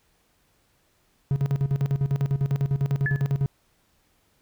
triangle tone with tremolo, 138.59 Hz, C#3, in tune, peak -17 dBFS, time 1.31-3.46 s, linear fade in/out 0 ms, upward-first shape square, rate 10 Hz, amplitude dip 80%
sine tone with exponential decay, 1721 Hz, A6, 39 cents flat, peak -21 dBFS, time 3.06-3.3 s, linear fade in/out 1 ms, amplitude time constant 51 ms
effects pink hiss -66 dBFS RMS until 4.41 s

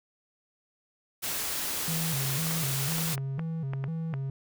white noise, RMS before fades -32 dBFS, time 1.22-3.16 s, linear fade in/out 20 ms
triangle tone with vibrato, 148.6 Hz, D3, 21 cents sharp, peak -28 dBFS, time 1.88-4.3 s, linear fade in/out 2 ms, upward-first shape square, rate 2 Hz, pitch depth 160 cents each way
clicks, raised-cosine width 0.5 ms, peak -22 dBFS, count 10, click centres 2.469 / 2.51 / 2.636 / 2.922 / 2.983 / 3.179 / 3.394 / 3.735 / 3.841 / 4.139 s
effects none

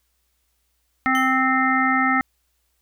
harmonic tone, 261.3 Hz, C4, 2 cents flat, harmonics 1 / 3 / 5 / 7 / 8, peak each -22 / -24 / -21 / -23 / -25 dBFS, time 1.06-2.21 s, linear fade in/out 0 ms
sawtooth tone with exponential decay, 3065 Hz, G7, 40 cents flat, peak -25 dBFS, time 1.15-1.49 s, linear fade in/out 0 ms, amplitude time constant 72 ms
effects added 60 Hz sine -70 dBFS peak until 2.81 s + white hiss -70 dBFS RMS until 2.81 s

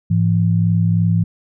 sine tone pair together, 105.9 / 169.03 Hz, G#2 / E3, +34 / +44 cents, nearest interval minor sixth, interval 810 cents, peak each -15 / -15 dBFS, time 0.1-1.24 s, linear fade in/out 10 ms, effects none

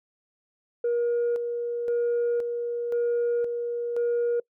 sine tone with tremolo, 475.6 Hz, A#4, 35 cents sharp, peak -20 dBFS, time 0.84-4.4 s, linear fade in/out 5 ms, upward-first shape square, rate 0.96 Hz, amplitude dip 50%, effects noise-tail reverb RT60 0.1 s tail -25 dB re dry + tanh soft clip ceiling -20 dBFS

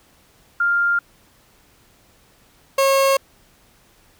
sine / 30% pulse tone pair in turn, 1399 / 543.8 Hz, F6 / C#5, +3 / -33 cents, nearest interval octave + major third, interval 1636 cents, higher first, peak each -15 / -11 dBFS, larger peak second, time 0.6-0.99 / 2.78-3.17 s, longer neither, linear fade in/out 5 ms, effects pink hiss -55 dBFS RMS until 4.19 s

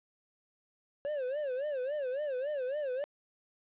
triangle tone with vibrato, 550 Hz, C#5, 14 cents flat, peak -30 dBFS, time 1.05-3.04 s, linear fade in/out 0 ms, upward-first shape sine, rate 3.6 Hz, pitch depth 170 cents each way, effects resampled to 8000 Hz + 11-bit

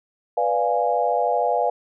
sine chord, B diminished seventh, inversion none, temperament equal, 493.9 / 587.3 / 698.5 / 830.6 Hz, B4 / D5 / F5 / Ab5, 0 / 0 / 0 / 0 cents, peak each -24 / -25 / -22 / -24 dBFS, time 0.37-1.7 s, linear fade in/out 5 ms, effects none

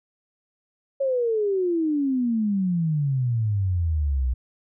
sine exponential sweep, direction down, 555 to 60.4 Hz, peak -20 dBFS, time 1-4.34 s, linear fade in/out 10 ms, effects none

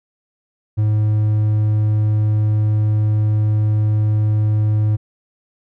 triangle tone, 106.7 Hz, G#2, 47 cents sharp, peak -11 dBFS, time 0.77-4.97 s, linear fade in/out 20 ms, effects none

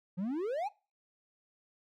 triangle exponential sweep, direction up, 170.6 to 880 Hz, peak -30 dBFS, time 0.17-0.69 s, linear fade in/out 20 ms, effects noise-tail reverb RT60 0.3 s tail -21 dB re dry

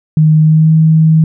sine tone with pitch glide, 155.56 to 158.92 Hz, D#3 to D#3, 0 to +37 cents, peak -4 dBFS, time 0.17-1.24 s, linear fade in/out 2 ms, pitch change +37 cents, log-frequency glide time 0.41-0.72 s, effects none

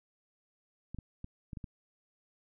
clicks, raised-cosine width 5 ms, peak -29 dBFS, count 6, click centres 0.946 / 0.987 / 1.244 / 1.532 / 1.572 / 1.642 s, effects none

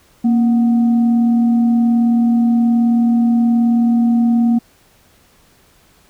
sine tone with frequency modulation, 233.1 Hz, A#3, in tune, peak -10 dBFS, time 0.24-4.59 s, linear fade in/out 10 ms, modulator 505 Hz, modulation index 0.22, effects pink hiss -52 dBFS RMS until 6.09 s

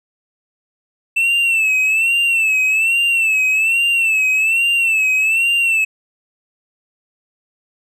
triangle tone with vibrato, 2655 Hz, E7, 12 cents sharp, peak -11 dBFS, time 1.16-5.85 s, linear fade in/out 10 ms, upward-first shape sine, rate 1.2 Hz, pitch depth 84 cents each way, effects none

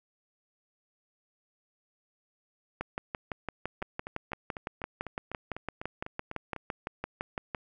two click trains, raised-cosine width 0.5 ms, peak -23 / -18 dBFS, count 12 / 29, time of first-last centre 3.82-6.563 / 2.81-7.548 s, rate 4.01 / 5.91 Hz, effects none

